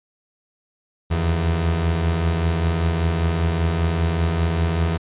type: beating tone pair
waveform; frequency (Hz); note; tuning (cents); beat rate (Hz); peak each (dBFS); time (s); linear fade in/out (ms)
30% pulse; 78.4 / 83.5; D#2 / E2; +14 / +23; 5.1; -24 / -16; 1.1-4.98; 20
effects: resampled to 8000 Hz